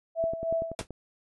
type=tone with tremolo; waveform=sine; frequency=659.3 Hz; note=E5; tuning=in tune; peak=-24 dBFS; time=0.15-0.75 s; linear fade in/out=50 ms; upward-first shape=sine; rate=3.2 Hz; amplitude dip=70%
type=click train; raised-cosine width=2 ms; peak=-24 dBFS; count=8; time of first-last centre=0.24-0.907 s; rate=10.5 Hz
type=noise with exponential decay; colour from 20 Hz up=pink; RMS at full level=-29 dBFS; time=0.79-0.87 s; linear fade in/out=0 ms; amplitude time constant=17 ms
effects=resampled to 24000 Hz